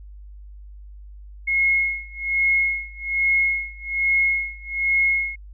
sine tone with tremolo, 2165 Hz, C#7, 41 cents flat, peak -15 dBFS, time 1.47-5.36 s, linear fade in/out 10 ms, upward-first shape sine, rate 1.2 Hz, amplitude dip 95%, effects added 50 Hz sine -38 dBFS peak until 5.53 s

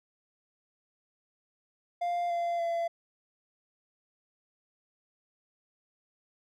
triangle tone with pitch steps, 698.5 / 688.1 / 677.8 Hz, F5 / F5 / E5, 0 / -26 / +48 cents, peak -26 dBFS, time 2.01-2.88 s, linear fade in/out 10 ms, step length 290 ms, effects none

